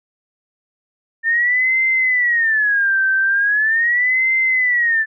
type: tone with vibrato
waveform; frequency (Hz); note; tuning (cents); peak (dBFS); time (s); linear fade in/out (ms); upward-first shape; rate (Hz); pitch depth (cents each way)
sine; 1796; A6; +35; -13; 1.23-5.06; 50; sine; 0.4; 250
effects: none